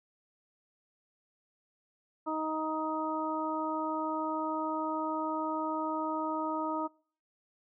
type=harmonic tone; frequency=313.3 Hz; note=D#4; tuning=12 cents sharp; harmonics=1 / 2 / 3 / 4; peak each=-35 / -38 / -35 / -37 dBFS; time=2.26-6.88 s; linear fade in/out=20 ms; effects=noise-tail reverb RT60 0.5 s tail -26 dB re dry